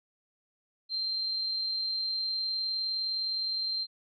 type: tone with amplitude modulation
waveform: sine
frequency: 4150 Hz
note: C8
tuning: 15 cents flat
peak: -28 dBFS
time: 0.89-3.87 s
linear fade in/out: 50 ms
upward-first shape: sine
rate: 39.6 Hz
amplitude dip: 25%
effects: none